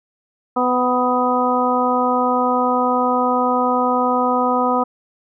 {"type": "harmonic tone with a mistuned harmonic", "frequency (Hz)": 250, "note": "B3", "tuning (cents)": 21, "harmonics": [1, 2, 3, 4, 5], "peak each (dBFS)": [-21, -21, -21, -21, -21], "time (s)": [0.56, 4.84], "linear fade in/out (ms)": 10, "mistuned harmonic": 4, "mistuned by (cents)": -19, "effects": []}